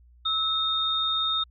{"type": "tone pair together", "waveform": "sine", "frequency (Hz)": [1300, 3677], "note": ["E6", "A#7"], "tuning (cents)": [-24, -24], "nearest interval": "octave + tritone", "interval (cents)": 1800, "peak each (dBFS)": [-29, -24], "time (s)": [0.25, 1.44], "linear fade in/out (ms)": 10, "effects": ["added 60 Hz sine -52 dBFS peak until 1.5 s"]}